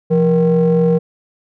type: ring-modulated tone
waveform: triangle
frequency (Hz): 150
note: D3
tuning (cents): +37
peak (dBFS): -5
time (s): 0.1-0.99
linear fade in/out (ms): 20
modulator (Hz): 322
effects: none